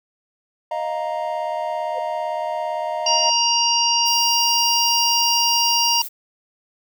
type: chord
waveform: triangle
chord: Eb suspended second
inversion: none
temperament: just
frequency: 622.3 / 700 / 933.4 Hz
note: Eb5 / F5 / Bb5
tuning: 0 / +4 / +2 cents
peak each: -24 / -25 / -25 dBFS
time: 0.71-3.3 s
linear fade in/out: 5 ms
type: tone with exponential growth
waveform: sine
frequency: 517 Hz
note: C5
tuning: 21 cents flat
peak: -25 dBFS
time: 1.89-1.99 s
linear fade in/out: 5 ms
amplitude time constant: 20 ms
type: harmonic tone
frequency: 940 Hz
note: A#5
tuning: 14 cents sharp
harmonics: 1 / 3 / 5 / 6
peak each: -21 / -21 / -21 / -21 dBFS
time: 3.06-6.02 s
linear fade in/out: 5 ms
type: noise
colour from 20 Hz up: violet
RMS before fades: -31 dBFS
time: 4.05-6.09 s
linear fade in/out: 20 ms
effects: none